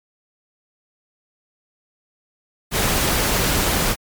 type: noise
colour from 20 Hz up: pink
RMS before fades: -19 dBFS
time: 2.71-3.96 s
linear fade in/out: 50 ms
effects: MP3 96 kbps